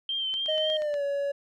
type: tone with vibrato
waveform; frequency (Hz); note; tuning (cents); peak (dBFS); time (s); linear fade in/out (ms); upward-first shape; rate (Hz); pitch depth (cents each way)
sine; 3132; G7; -2; -27; 0.09-0.77; 2; triangle; 3.6; 41
type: click train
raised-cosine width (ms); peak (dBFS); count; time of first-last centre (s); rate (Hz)
0.2; -26; 6; 0.34-0.941; 8.32
type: tone with pitch glide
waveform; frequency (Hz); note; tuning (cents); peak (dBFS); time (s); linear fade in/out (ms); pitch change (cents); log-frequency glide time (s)
triangle; 622.3 to 564.1; D#5 to C#5; 0 to +30; -24; 0.48-1.32; 10; -170; 0.75-1.03
effects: none